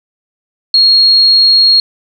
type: tone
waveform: sine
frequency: 4284 Hz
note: C8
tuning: 40 cents sharp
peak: -4 dBFS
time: 0.74-1.8 s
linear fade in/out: 2 ms
effects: none